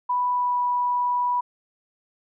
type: tone with pitch glide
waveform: sine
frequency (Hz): 987.8 to 980.4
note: B5 to B5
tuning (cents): 0 to -13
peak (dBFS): -20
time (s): 0.09-1.41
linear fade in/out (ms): 10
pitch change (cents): -13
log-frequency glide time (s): 0.3-0.6
effects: none